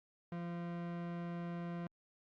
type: tone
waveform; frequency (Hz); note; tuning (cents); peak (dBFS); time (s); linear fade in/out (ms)
40% pulse; 172.2; F3; -24; -39; 0.32-1.87; 2
effects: low-pass 2000 Hz 12 dB/octave + Opus 48 kbps